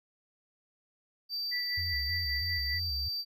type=tone; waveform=triangle; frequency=4655 Hz; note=D8; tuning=16 cents flat; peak=-31 dBFS; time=1.29-3.25 s; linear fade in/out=50 ms
type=tone with tremolo; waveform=sine; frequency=1969 Hz; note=B6; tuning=6 cents flat; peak=-32 dBFS; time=1.51-2.8 s; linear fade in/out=20 ms; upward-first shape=sine; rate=5.1 Hz; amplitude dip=65%
type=tone with vibrato; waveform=sine; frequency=77.7 Hz; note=D#2; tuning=2 cents flat; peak=-35 dBFS; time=1.77-3.09 s; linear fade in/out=10 ms; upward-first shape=square; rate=3.1 Hz; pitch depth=190 cents each way
effects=none